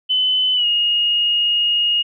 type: tone with pitch glide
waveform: sine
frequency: 3024 to 2863 Hz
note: F#7 to F7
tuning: +37 to +42 cents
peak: -14 dBFS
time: 0.09-2.03 s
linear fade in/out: 20 ms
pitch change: -95 cents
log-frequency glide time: 0.54-0.66 s
effects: none